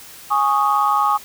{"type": "chord", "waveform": "sine", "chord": "Ab suspended fourth", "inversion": "none", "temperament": "just", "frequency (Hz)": [830.6, 1107.5, 1245.9], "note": ["Ab5", "Db6", "Eb6"], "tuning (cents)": [0, -2, 2], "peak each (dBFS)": -18, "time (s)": [0.3, 1.18], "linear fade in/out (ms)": 20, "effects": ["tanh soft clip ceiling -5 dBFS", "white hiss -40 dBFS RMS until 1.24 s"]}